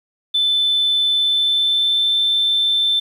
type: tone with pitch glide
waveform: sine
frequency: 3520 to 3547 Hz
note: A7 to A7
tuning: 0 to +13 cents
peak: -13 dBFS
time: 0.34-3 s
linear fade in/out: 10 ms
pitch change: +13 cents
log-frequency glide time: 1.13-2.16 s
effects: tanh soft clip ceiling -9 dBFS + 8-bit